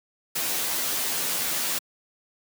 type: noise with comb filter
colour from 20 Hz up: white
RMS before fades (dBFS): -27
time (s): 0.35-1.79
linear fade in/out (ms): 10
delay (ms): 12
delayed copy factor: +0.75
effects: high-pass 150 Hz 12 dB/octave